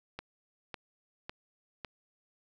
click train, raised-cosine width 0.3 ms, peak -23 dBFS, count 4, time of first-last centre 0.19-1.847 s, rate 1.81 Hz, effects none

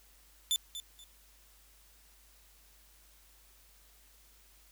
sawtooth tone with echo, 3520 Hz, A7, in tune, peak -24 dBFS, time 0.51-0.56 s, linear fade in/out 0 ms, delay 240 ms, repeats 2, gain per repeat -12 dB, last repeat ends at 1.04 s, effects added 50 Hz sine -63 dBFS peak until 4.71 s + white hiss -63 dBFS RMS until 4.71 s

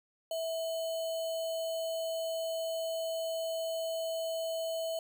sine tone with sample-and-hold, 654 Hz, E5, 14 cents flat, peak -32 dBFS, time 0.31-4.99 s, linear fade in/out 2 ms, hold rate 3675 Hz, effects none

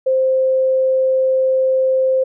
sine tone, 523.3 Hz, C5, in tune, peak -12 dBFS, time 0.06-2.24 s, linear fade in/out 10 ms, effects none

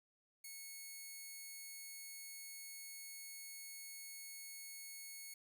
5% pulse tone, 2200 Hz, C#7, 14 cents flat, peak -39 dBFS, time 0.44-5.34 s, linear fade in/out 5 ms, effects 13-bit

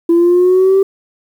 sine linear sweep, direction up, 335.1 to 391.7 Hz, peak -5 dBFS, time 0.09-0.83 s, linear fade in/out 5 ms, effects tanh soft clip ceiling -4 dBFS + 7-bit

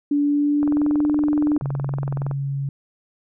sine tone with pitch glide, 288.9 to 297.4 Hz, D4 to D4, -28 to +22 cents, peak -16 dBFS, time 0.11-1.58 s, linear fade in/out 5 ms, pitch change +50 cents, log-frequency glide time 0.22-1.07 s
click train, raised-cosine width 1 ms, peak -17 dBFS, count 37, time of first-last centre 0.63-2.312 s, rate 21.4 Hz
sine tone, 138.59 Hz, C#3, in tune, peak -22 dBFS, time 1.62-2.69 s, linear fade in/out 2 ms
effects none

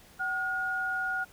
sine tone pair together, 759 / 1435.6 Hz, F#5 / F6, +44 / +47 cents, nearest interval major seventh, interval 1103 cents, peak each -36 / -29 dBFS, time 0.19-1.25 s, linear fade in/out 20 ms, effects pink hiss -56 dBFS RMS until 1.32 s

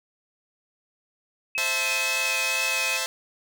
sine tone with vibrato, 2552 Hz, D#7, 43 cents sharp, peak -25 dBFS, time 1.55-2.97 s, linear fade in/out 2 ms, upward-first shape sine, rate 2.1 Hz, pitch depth 18 cents each way
5% pulse chord, A minor, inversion first, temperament equal, 523.3 / 659.3 / 880 Hz, C5 / E5 / A5, 0 / 0 / 0 cents, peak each -19 dBFS, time 1.58-3.06 s, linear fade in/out 0 ms
effects none

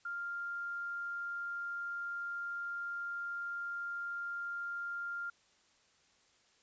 sine tone, 1396.9 Hz, F6, in tune, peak -37 dBFS, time 0.05-5.3 s, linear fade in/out 5 ms, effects white hiss -69 dBFS RMS until 6.62 s + resampled to 16000 Hz

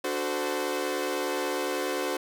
sawtooth chord, D dominant seventh, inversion none, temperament equal with one note detuned, 293.7 / 370 / 440 / 516.6 Hz, D4 / F#4 / A4 / C5, 0 / 0 / 0 / -22 cents, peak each -31 / -28 / -32 / -28 dBFS, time 0.04-2.17 s, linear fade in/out 5 ms, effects none

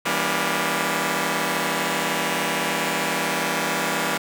5% pulse chord, E diminished seventh, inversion none, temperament just, 164.81 / 197.78 / 237.3 / 284.8 Hz, E3 / G3 / Bb3 / Db4, 0 / +16 / +31 / +47 cents, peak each -16 dBFS, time 0.05-4.18 s, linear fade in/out 10 ms, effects none

